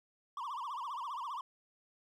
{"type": "tone with vibrato", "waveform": "triangle", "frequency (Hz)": 1046.5, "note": "C6", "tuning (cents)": 0, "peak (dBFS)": -36, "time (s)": [0.37, 1.41], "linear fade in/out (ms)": 2, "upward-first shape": "triangle", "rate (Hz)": 15, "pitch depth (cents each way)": 260, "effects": []}